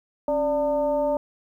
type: tone with frequency modulation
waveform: sine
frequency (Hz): 587.3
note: D5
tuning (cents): 0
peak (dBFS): -20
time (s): 0.28-1.17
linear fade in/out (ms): 2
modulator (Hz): 313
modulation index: 0.71
effects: 10-bit